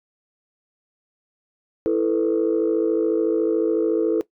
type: chord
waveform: sine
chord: E suspended fourth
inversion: none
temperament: equal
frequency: 329.6 / 440 / 493.9 Hz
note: E4 / A4 / B4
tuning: 0 / 0 / 0 cents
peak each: -20 / -19 / -24 dBFS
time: 1.86-4.21 s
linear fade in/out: 0 ms
effects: noise-tail reverb RT60 0.1 s tail -18 dB re dry + tanh soft clip ceiling -11 dBFS